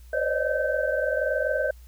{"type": "tone cluster", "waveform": "sine", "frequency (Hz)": [509, 553, 600, 621, 1547], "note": ["C5", "C#5", "D5", "D#5", "G6"], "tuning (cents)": [-48, -4, 37, -3, -23], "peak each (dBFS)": -29, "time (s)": [0.13, 1.71], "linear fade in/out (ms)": 5, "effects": ["added 60 Hz sine -44 dBFS peak until 1.87 s", "white hiss -60 dBFS RMS until 1.87 s"]}